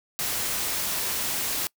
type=noise; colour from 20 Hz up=white; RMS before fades=-28 dBFS; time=0.19-1.67 s; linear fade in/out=0 ms; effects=noise-tail reverb RT60 0.1 s tail -25 dB re dry